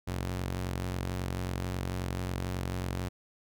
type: ring-modulated tone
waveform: sawtooth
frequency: 91.1 Hz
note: F#2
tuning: 26 cents flat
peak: -25 dBFS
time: 0.07-3.09 s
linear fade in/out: 10 ms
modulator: 23.7 Hz
effects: none

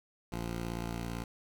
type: tone pair together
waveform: 10% pulse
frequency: 57.8 / 173 Hz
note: A#1 / F3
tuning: -14 / -16 cents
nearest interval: octave + perfect fifth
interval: 1898 cents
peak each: -28 / -37 dBFS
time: 0.32-1.24 s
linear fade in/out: 5 ms
effects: none

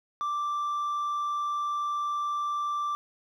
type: tone with hard clipping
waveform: sine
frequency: 1174.7 Hz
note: D6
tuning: in tune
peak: -28 dBFS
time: 0.21-2.95 s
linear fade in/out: 0 ms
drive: 2 dB
effects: none

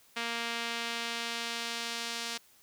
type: tone with band-pass filter sweep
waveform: sawtooth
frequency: 233.1 Hz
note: A#3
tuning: in tune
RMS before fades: -36 dBFS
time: 0.16-2.38 s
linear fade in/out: 10 ms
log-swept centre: 2700 to 4700 Hz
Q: 1
effects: white hiss -62 dBFS RMS until 2.62 s

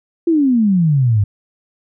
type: exponential sweep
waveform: sine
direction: down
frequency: 346.3 to 98 Hz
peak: -10 dBFS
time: 0.27-1.24 s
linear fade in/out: 5 ms
effects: none

